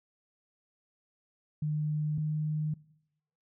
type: tone pair in turn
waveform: sine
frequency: 151.6 / 153.18 Hz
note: D#3 / D#3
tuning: -45 / -27 cents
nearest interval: unison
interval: 18 cents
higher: second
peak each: -28 dBFS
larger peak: neither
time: 1.62-2.18 / 2.18-2.74 s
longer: neither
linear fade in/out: 5 ms
effects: noise-tail reverb RT60 0.8 s tail -22 dB re dry